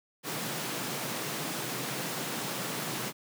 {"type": "high-pass noise", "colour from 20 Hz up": "pink", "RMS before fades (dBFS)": -35, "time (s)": [0.23, 3.13], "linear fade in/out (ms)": 50, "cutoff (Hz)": 120, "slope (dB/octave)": 96, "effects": []}